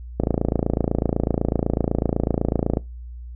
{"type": "click train", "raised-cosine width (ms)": 2, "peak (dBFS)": -6, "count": 73, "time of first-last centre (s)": [0.2, 2.771], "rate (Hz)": 28, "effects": ["noise-tail reverb RT60 0.2 s tail -21 dB re dry", "added 60 Hz sine -33 dBFS peak until 3.35 s"]}